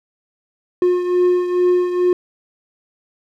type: beating tone pair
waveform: triangle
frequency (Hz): 358.2 / 360.5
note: F4 / F#4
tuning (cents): +44 / -45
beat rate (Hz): 2.3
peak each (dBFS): -12 / -19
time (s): 0.82-2.13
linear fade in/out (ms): 2
effects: none